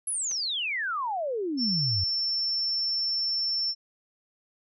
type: exponential sweep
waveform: sine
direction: down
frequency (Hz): 11175 to 85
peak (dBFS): -27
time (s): 0.07-2.04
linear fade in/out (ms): 5
type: clicks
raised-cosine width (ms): 0.2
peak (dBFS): -29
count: 2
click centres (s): 0.312 / 0.317
type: tone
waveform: sine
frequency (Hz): 5390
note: E8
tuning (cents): +38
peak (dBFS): -25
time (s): 1.57-3.75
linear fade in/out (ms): 50
effects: none